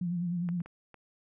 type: tone with vibrato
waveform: sine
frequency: 174.61 Hz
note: F3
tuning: in tune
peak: -29 dBFS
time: 0.01-0.62 s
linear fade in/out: 5 ms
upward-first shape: sine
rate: 9.8 Hz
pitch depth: 52 cents each way
type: clicks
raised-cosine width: 0.5 ms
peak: -30 / -38 / -34 / -35 dBFS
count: 4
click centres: 0.489 / 0.604 / 0.66 / 0.943 s
effects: none